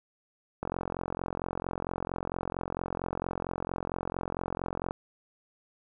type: click train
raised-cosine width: 1 ms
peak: -18 dBFS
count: 191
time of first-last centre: 0.63-4.909 s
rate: 44.4 Hz
effects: none